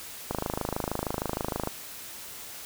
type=click train; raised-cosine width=1 ms; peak=-14 dBFS; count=37; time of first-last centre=0.31-1.674 s; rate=26.4 Hz; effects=white hiss -42 dBFS RMS until 2.65 s